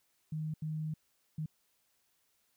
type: tone bursts at uneven times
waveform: sine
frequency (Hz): 155.56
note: D#3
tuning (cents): 0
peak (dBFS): -34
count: 3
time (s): 0.32-0.54 / 0.62-0.94 / 1.38-1.46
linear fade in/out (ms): 5
effects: white hiss -75 dBFS RMS until 2.56 s